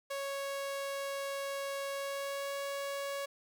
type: tone with pitch glide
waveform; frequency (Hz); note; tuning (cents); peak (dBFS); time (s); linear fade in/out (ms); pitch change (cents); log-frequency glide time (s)
sawtooth; 554 to 558.5; C#5 to C#5; -1 to +13; -32; 0.1-3.26; 10; +14; 1.9-2.58
effects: none